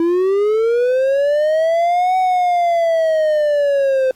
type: linear two-way sweep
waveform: triangle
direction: up then down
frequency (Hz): 329.6 to 750 to 516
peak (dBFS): -10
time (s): 0-4.11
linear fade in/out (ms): 2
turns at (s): 2.17
effects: pink hiss -53 dBFS RMS until 4.15 s + MP3 64 kbps